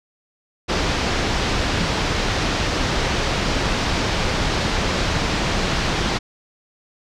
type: low-pass noise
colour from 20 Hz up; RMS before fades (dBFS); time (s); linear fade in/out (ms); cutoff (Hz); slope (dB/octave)
pink; -21; 0.68-6.19; 20; 5700; 24
effects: none